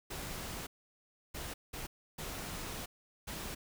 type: noise bursts at uneven times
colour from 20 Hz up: pink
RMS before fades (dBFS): -42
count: 5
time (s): 0.1-0.67 / 1.34-1.54 / 1.73-1.87 / 2.18-2.86 / 3.27-3.55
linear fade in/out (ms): 10
effects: none